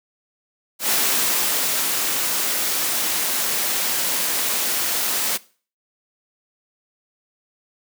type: noise with ADSR envelope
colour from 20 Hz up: white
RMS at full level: -19 dBFS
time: 0.79-5.38 s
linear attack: 100 ms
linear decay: 1000 ms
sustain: -3 dB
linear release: 22 ms
effects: noise-tail reverb RT60 0.4 s tail -20 dB re dry + high-pass 200 Hz 12 dB/octave